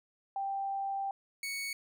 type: tone pair in turn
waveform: sine / sawtooth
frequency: 786 / 2223 Hz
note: G5 / C#7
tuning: +4 / +4 cents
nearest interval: octave + tritone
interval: 1800 cents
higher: second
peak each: -32 / -32 dBFS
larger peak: neither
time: 0.36-1.11 / 1.43-1.73 s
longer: first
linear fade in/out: 2 ms
effects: none